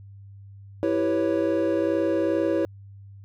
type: chord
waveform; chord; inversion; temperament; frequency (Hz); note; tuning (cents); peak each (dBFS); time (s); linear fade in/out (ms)
triangle; C# half-diminished seventh; first; equal; 329.6 / 392 / 493.9 / 554.4; E4 / G4 / B4 / C#5; 0 / 0 / 0 / 0; -22 / -27 / -27 / -24; 0.83-2.65; 0
effects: added 99 Hz sine -42 dBFS peak until 3.24 s